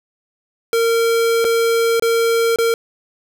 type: tone with dropouts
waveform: square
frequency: 460 Hz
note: A#4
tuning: 23 cents flat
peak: -14 dBFS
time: 0.73-2.74 s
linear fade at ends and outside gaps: 1 ms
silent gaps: 1.444-1.449 / 1.997-2.023 / 2.56-2.586 s
effects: none